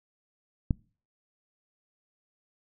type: click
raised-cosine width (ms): 5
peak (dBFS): -12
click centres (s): 0.708
effects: noise-tail reverb RT60 0.4 s tail -25 dB re dry